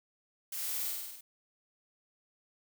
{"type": "noise with echo", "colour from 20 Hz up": "blue", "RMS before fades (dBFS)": -39, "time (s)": [0.52, 0.91], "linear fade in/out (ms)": 5, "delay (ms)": 50, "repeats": 6, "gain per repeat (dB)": -2, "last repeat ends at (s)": 1.21, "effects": []}